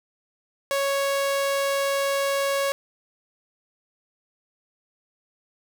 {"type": "tone", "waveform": "sawtooth", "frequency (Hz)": 554.4, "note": "C#5", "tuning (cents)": 0, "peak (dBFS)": -18, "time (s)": [0.71, 2.72], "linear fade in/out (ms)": 0, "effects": []}